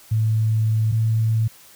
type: tone pair in turn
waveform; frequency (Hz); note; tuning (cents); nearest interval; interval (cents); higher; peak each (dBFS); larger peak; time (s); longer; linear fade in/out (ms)
sine; 110 / 111.47; A2 / A2; 0 / +23; unison; 23; second; -16; neither; 0.11-0.92 / 0.92-1.48; first; 10
effects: white hiss -48 dBFS RMS until 1.75 s